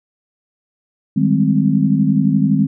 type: chord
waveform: sine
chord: Ab major seventh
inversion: second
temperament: equal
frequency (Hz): 155.56 / 196 / 207.7 / 261.6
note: Eb3 / G3 / Ab3 / C4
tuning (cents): 0 / 0 / 0 / 0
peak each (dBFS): -17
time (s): 1.16-2.67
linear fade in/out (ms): 10
effects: none